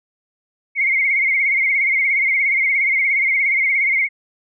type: tone with vibrato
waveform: sine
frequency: 2162 Hz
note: C#7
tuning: 44 cents flat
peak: -14 dBFS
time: 0.75-4.09 s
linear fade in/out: 50 ms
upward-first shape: sine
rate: 17 Hz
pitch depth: 71 cents each way
effects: none